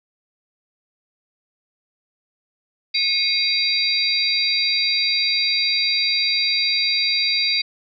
sine tone cluster, 2184 / 2471 / 3844 / 4694 Hz, C#7 / D#7 / B7 / D8, -26 / -13 / -48 / -2 cents, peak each -26 / -26 / -22 / -20 dBFS, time 2.94-7.62 s, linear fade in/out 10 ms, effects none

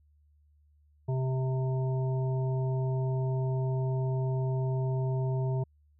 harmonic tone, 130.6 Hz, C3, 3 cents flat, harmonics 1 / 3 / 5 / 7, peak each -27 / -37 / -41 / -44 dBFS, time 1.08-5.64 s, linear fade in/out 10 ms, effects added 74 Hz sine -61 dBFS peak until 5.99 s

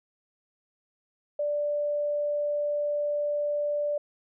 sine tone, 587 Hz, D5, 1 cent flat, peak -25 dBFS, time 1.39-3.98 s, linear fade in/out 5 ms, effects none

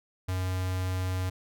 square tone with notch filter, 92.5 Hz, F#2, in tune, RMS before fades -30 dBFS, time 0.28-1.3 s, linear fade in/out 10 ms, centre 350 Hz, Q 1.5, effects none

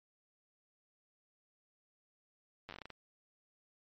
slowing click train, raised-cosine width 0.3 ms, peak -30 dBFS, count 10, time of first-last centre 2.69-2.903 s, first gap 9 ms, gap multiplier 1.23, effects MP3 32 kbps

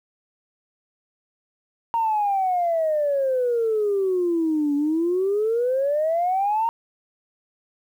sine exponential two-way sweep, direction down then up, 932.3 to 284.1 to 932.3 Hz, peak -18 dBFS, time 1.94-6.69 s, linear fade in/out 0 ms, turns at 4.75 s, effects tanh soft clip ceiling -14 dBFS + 9-bit

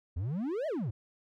triangle exponential two-way sweep, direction up then down, 77.78 to 669 to 94.2 Hz, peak -29 dBFS, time 0.16-0.91 s, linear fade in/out 10 ms, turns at 0.67 s, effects none

